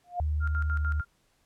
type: tone with exponential growth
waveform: sine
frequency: 708 Hz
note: F5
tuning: 23 cents sharp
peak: -24 dBFS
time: 0.04-0.2 s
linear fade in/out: 2 ms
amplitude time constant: 33 ms
type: tone with pitch glide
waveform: sine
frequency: 75.6 to 74.95 Hz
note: D#2 to D2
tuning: -49 to +36 cents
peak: -25 dBFS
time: 0.2-1.01 s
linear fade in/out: 5 ms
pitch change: -15 cents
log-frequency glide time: 0.68-0.79 s
type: tone with tremolo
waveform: sine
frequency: 1396.9 Hz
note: F6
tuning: in tune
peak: -31 dBFS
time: 0.4-1.05 s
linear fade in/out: 50 ms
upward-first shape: square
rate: 6.7 Hz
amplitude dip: 75%
effects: pink hiss -69 dBFS RMS until 1.45 s + low-pass 12000 Hz 12 dB/octave